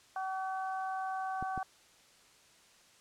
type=harmonic tone; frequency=379.9 Hz; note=F#4; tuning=46 cents sharp; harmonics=2 / 3 / 4; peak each=-35 / -42 / -44 dBFS; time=0.16-1.63 s; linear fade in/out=2 ms
type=clicks; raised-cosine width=3 ms; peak=-28 dBFS; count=2; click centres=1.426 / 1.577 s
effects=white hiss -62 dBFS RMS until 3 s + low-pass 8000 Hz 12 dB/octave